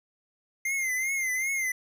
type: tone with vibrato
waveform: square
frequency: 2093 Hz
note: C7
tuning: in tune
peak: -27 dBFS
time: 0.65-1.72 s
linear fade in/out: 5 ms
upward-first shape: triangle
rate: 2.6 Hz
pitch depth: 90 cents each way
effects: none